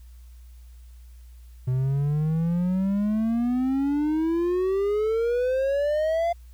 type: exponential sweep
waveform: triangle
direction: up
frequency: 125.3 to 694 Hz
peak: -19 dBFS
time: 1.67-6.33 s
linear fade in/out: 10 ms
effects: added 60 Hz sine -43 dBFS peak until 6.53 s + white hiss -63 dBFS RMS until 6.53 s